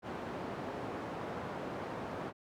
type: band-pass noise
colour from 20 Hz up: white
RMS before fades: -41 dBFS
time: 0.02-2.33 s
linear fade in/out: 50 ms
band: 100 to 800 Hz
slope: 12 dB/octave
effects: none